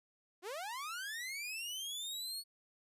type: linear sweep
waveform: sawtooth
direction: up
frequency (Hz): 329.6 to 4419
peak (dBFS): -37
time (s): 0.42-2.44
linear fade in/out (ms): 50
effects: resampled to 32000 Hz